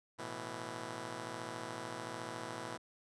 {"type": "chord", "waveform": "5% pulse", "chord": "A suspended second", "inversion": "none", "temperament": "just", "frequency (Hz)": [110, 123.75, 165], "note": ["A2", "B2", "E3"], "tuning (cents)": [0, 4, 2], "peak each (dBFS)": [-36, -35, -37], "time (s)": [0.18, 2.78], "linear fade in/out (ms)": 20, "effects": ["resampled to 24000 Hz"]}